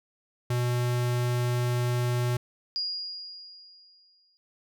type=tone; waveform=square; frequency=122.3 Hz; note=B2; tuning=16 cents flat; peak=-25 dBFS; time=0.5-2.37 s; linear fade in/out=5 ms
type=tone with exponential decay; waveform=sine; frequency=4857 Hz; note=D#8; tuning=43 cents flat; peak=-26 dBFS; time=2.76-4.37 s; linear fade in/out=0 ms; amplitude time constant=350 ms
effects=none